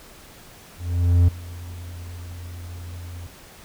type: tone with ADSR envelope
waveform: triangle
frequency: 87.31 Hz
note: F2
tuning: in tune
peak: -9 dBFS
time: 0.77-3.27 s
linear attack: 510 ms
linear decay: 9 ms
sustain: -22 dB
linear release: 6 ms
effects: pink hiss -46 dBFS RMS until 3.64 s